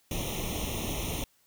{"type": "noise with comb filter", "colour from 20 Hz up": "pink", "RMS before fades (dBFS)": -33, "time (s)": [0.11, 1.24], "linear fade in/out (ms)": 2, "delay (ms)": 0.32, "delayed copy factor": 1, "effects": ["white hiss -67 dBFS RMS until 1.46 s"]}